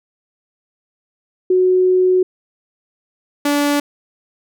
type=tone pair in turn; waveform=sine / sawtooth; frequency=368.5 / 289 Hz; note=F#4 / D4; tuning=-7 / -28 cents; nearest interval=major third; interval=421 cents; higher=first; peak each=-10 dBFS; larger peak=neither; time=1.5-2.23 / 3.45-3.8 s; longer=first; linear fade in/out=5 ms; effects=none